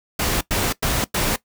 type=noise bursts; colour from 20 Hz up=pink; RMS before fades=-21 dBFS; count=4; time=0.19-1.361 s; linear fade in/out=5 ms; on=220 ms; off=97 ms; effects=noise-tail reverb RT60 0.1 s tail -18 dB re dry